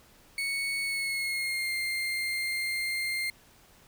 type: tone with pitch glide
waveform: 35% pulse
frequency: 2217 to 2107 Hz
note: C#7 to C7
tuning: 0 to +12 cents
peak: -27 dBFS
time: 0.38-3.3 s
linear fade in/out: 2 ms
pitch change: -88 cents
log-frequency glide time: 0.83-1.74 s
effects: pink hiss -58 dBFS RMS until 3.87 s